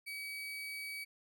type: tone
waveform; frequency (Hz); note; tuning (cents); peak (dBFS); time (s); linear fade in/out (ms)
35% pulse; 2277; C#7; +46; -39; 0.06-1.05; 20
effects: none